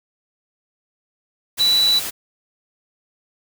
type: tone in noise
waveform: sine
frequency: 3951 Hz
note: B7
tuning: in tune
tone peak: -13 dBFS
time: 1.59-2 s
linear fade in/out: 20 ms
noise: white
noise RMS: -27 dBFS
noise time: 1.57-2.11 s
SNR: +11 dB
effects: none